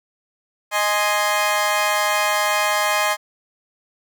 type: chord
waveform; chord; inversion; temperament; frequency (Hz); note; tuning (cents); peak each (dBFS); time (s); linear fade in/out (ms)
20% pulse; Ab major; second; equal; 622.3 / 830.6 / 1046.5; Eb5 / Ab5 / C6; 0 / 0 / 0; -17; 0.71-3.17; 50
effects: none